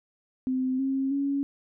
sine tone with pitch steps, 258.4 / 268.6 / 279.2 Hz, C4 / C4 / C#4, -21 / +46 / +13 cents, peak -24 dBFS, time 0.47-1.43 s, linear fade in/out 0 ms, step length 320 ms, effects none

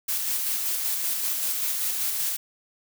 blue noise with tremolo, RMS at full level -26 dBFS, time 0.08-2.37 s, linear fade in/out 10 ms, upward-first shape square, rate 5.2 Hz, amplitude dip 25%, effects none

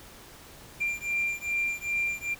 triangle beating tone pair, 2377 / 2379.5 Hz, D7 / D7, +20 / +22 cents, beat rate 2.5 Hz, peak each -28 dBFS, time 0.8-2.35 s, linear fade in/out 20 ms, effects tanh soft clip ceiling -20 dBFS + pink hiss -49 dBFS RMS until 2.39 s

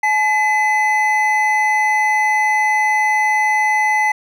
triangle tone pair together, 853 / 2020 Hz, G#5 / B6, +46 / +39 cents, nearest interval octave + minor third, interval 1493 cents, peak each -14 dBFS, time 0.03-4.12 s, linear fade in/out 5 ms, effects none

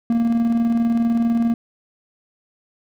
triangle tone with tremolo, 232.3 Hz, A#3, 6 cents flat, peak -12 dBFS, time 0.1-1.54 s, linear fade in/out 2 ms, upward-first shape square, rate 20 Hz, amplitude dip 35%, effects none

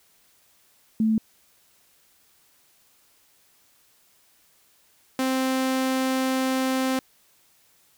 sine / sawtooth tone pair in turn, 220 / 261.6 Hz, A3 / C4, 0 / 0 cents, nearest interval minor third, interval 300 cents, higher second, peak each -18 dBFS, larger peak neither, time 1-1.18 / 5.19-6.99 s, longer second, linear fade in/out 2 ms, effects white hiss -61 dBFS RMS until 7.97 s

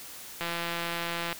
click train, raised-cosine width 0.3 ms, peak -16 dBFS, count 157, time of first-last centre 0.41-1.328 s, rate 170 Hz, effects white hiss -44 dBFS RMS until 1.39 s

